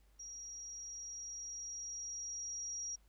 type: tone with level ramp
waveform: sine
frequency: 5690 Hz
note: F8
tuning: 31 cents sharp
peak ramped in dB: -46 to -39 dBFS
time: 0.19-2.96 s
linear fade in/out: 10 ms
effects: added 50 Hz sine -64 dBFS peak until 3.08 s + pink hiss -75 dBFS RMS until 3.08 s